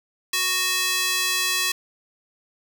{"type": "tone with high-pass filter", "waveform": "square", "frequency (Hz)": 370, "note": "F#4", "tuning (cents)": 0, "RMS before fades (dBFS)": -23, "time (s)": [0.33, 1.72], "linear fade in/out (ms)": 5, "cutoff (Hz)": 2500, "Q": 0.79, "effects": []}